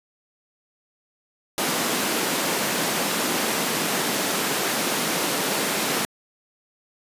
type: high-pass noise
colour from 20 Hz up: pink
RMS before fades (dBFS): -24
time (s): 1.58-6.05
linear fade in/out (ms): 0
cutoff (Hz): 190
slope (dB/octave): 24
effects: resampled to 32000 Hz